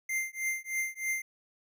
square tone with tremolo, 2093 Hz, C7, in tune, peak -28 dBFS, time 0.09-1.22 s, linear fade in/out 5 ms, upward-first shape triangle, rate 3.2 Hz, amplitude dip 100%, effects none

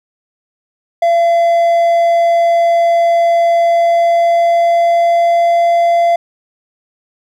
triangle tone with pitch glide, 680 to 684.3 Hz, F5 to F5, -46 to -35 cents, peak -6 dBFS, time 1.02-6.16 s, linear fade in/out 5 ms, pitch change +11 cents, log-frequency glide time 3.59-5.66 s, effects none

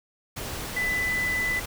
sine tone in noise, 1997 Hz, B6, 19 cents sharp, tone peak -24 dBFS, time 0.76-1.6 s, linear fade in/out 10 ms, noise pink, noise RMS -34 dBFS, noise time 0.36-1.66 s, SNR +7 dB, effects none

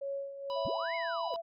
sine tone with tremolo, 554.4 Hz, C#5, in tune, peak -33 dBFS, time 0.01-0.84 s, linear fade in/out 10 ms, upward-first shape sine, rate 2.2 Hz, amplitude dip 65%
harmonic tone, 987.8 Hz, B5, in tune, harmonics 1 / 3 / 4 / 5, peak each -37 / -47 / -49 / -51 dBFS, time 0.5-1.36 s, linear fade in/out 0 ms
sine tone with pitch glide, 659.3 to 670.8 Hz, E5 to E5, 0 to +30 cents, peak -35 dBFS, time 0.55-1.42 s, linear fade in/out 20 ms, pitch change +30 cents, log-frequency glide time 0.7-1.04 s
sine linear two-way sweep, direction up then down, 59.7 to 2204 to 459 Hz, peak -37 dBFS, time 0.65-1.34 s, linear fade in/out 0 ms, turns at 0.95 s
effects none

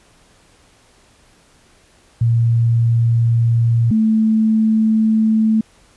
sine tone pair in turn, 116.3 / 219.5 Hz, A#2 / A3, -4 / -4 cents, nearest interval major seventh, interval 1100 cents, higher second, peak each -11 dBFS, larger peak neither, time 2.21-3.91 / 3.91-5.61 s, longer neither, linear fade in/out 5 ms, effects pink hiss -52 dBFS RMS until 5.96 s + resampled to 24000 Hz

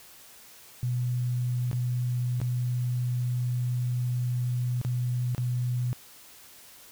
sine tone with dropouts, 123.47 Hz, B2, in tune, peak -25 dBFS, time 0.83-5.93 s, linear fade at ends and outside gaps 0 ms, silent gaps 1.714-1.73 / 2.402-2.415 / 4.814-4.849 / 5.348-5.38 s, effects white hiss -51 dBFS RMS until 6.91 s

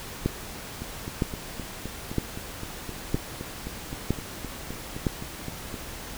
two click trains, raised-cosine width 3 ms, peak -10 / -21 dBFS, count 6 / 20, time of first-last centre 0.26-5.068 / 0.82-5.742 s, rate 1.04 / 3.86 Hz, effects pink hiss -39 dBFS RMS until 6.17 s

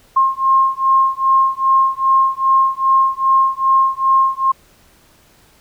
sine beating tone pair, 1066 / 1068.5 Hz, C6 / C6, +32 / +36 cents, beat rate 2.5 Hz, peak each -14 dBFS, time 0.16-4.52 s, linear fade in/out 10 ms, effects pink hiss -51 dBFS RMS until 5.6 s

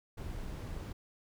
brown noise, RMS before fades -41 dBFS, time 0.17-0.93 s, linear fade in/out 10 ms, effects none

